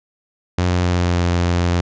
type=tone with pitch glide; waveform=sawtooth; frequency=89.4 to 87.31 Hz; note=F2 to F2; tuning=+41 to 0 cents; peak=-11 dBFS; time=0.58-1.81 s; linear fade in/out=5 ms; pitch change=-41 cents; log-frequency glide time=0.75-1.22 s; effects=resampled to 16000 Hz